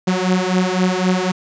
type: beating tone pair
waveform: sawtooth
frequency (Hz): 182.2 / 186.1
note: F#3 / F#3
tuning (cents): -26 / +10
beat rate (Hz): 3.9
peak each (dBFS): -14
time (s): 0.07-1.32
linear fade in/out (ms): 10
effects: resampled to 16000 Hz + 8-bit